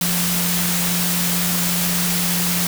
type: tone in noise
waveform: sine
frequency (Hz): 175.9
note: F3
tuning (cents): +13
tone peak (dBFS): -22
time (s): 0.01-2.67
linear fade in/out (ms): 2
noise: white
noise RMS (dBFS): -21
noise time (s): 0.01-2.67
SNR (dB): -4
effects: none

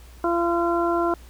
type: harmonic tone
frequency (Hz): 342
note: F4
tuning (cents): -36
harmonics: 1 / 2 / 3 / 4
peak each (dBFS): -22 / -25 / -27 / -28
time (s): 0.24-1.14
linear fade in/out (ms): 2
effects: added 60 Hz sine -43 dBFS peak until 1.29 s + pink hiss -52 dBFS RMS until 1.29 s

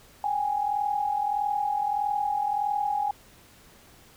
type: tone pair together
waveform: sine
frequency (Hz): 788.4 / 830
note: G5 / G#5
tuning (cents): +10 / -1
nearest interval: minor second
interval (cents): 89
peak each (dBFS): -30 / -25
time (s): 0.24-3.11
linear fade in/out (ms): 2
effects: pink hiss -54 dBFS RMS until 4.16 s

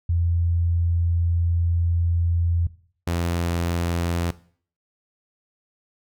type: tone pair in turn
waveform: sine / sawtooth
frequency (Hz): 85.2 / 85.6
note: F2 / F2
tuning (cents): -42 / -34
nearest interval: unison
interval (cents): 8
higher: second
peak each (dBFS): -18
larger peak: neither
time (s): 0.09-2.67 / 3.07-4.31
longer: first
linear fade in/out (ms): 5
effects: noise-tail reverb RT60 0.5 s tail -18 dB re dry

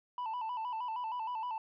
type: tone with vibrato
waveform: sine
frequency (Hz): 935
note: A#5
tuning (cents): +5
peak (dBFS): -32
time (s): 0.18-1.58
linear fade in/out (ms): 2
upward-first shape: square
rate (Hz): 6.4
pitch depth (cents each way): 93
effects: tanh soft clip ceiling -34 dBFS

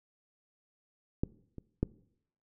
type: clicks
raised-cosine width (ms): 3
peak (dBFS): -16 / -30 / -15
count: 3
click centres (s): 1.235 / 1.583 / 1.83
effects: noise-tail reverb RT60 0.7 s tail -21 dB re dry

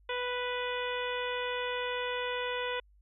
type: harmonic tone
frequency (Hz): 493.9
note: B4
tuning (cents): 0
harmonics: 1 / 2 / 3 / 4 / 5 / 6 / 7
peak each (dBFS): -35 / -38 / -40 / -41 / -42 / -43 / -43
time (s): 0.09-2.8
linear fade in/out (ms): 5
effects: added 50 Hz sine -59 dBFS peak until 3.01 s

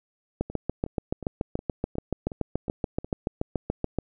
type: two click trains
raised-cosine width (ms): 2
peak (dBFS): -23 / -12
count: 8 / 26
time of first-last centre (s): 0.5-3.045 / 0.41-3.987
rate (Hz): 2.75 / 6.99
effects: none

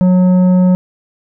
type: tone with tanh clipping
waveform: sine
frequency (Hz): 182.5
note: F#3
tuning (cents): -24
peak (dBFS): -8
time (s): 0.01-0.75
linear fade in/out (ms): 0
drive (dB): 9
effects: none

